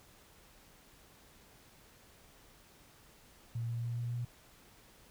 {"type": "tone with pitch steps", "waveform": "sine", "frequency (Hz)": [116.54, 117.55, 118.58, 119.61, 120.65], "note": ["A#2", "A#2", "A#2", "A#2", "B2"], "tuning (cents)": [0, 15, 30, 45, -40], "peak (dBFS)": -34, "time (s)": [3.55, 4.25], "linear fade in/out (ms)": 5, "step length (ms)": 140, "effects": ["pink hiss -61 dBFS RMS until 5.1 s"]}